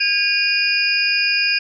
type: tone cluster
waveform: sine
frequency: 1621 / 2458 / 2784 / 4756 / 5070 Hz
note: G#6 / D#7 / F7 / D8 / D#8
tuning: -42 / -22 / -6 / +21 / +32 cents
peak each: -23 / -18 / -25 / -24 / -22 dBFS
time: 0-1.59 s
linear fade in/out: 10 ms
effects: none